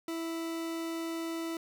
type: tone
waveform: 40% pulse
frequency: 329.6 Hz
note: E4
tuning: in tune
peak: -33 dBFS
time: 0.08-1.57 s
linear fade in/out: 2 ms
effects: none